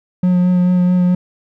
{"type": "tone with vibrato", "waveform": "triangle", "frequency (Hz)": 180, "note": "F#3", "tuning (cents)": -47, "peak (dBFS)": -8, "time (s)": [0.23, 1.15], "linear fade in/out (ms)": 5, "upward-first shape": "sine", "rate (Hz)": 4.6, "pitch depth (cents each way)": 14, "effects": []}